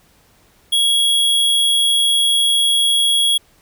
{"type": "tone", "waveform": "square", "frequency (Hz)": 3322, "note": "G#7", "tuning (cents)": 0, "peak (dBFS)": -13, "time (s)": [0.72, 3.38], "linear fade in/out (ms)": 10, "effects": ["pink hiss -54 dBFS RMS until 3.61 s"]}